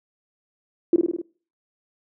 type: tone with echo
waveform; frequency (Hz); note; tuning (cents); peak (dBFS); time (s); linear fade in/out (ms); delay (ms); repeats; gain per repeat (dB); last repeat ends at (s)
sine; 340.7; F4; -43; -11; 0.93-0.96; 2; 51; 5; -3; 1.215
effects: noise-tail reverb RT60 0.4 s tail -23 dB re dry + high-pass 200 Hz 12 dB/octave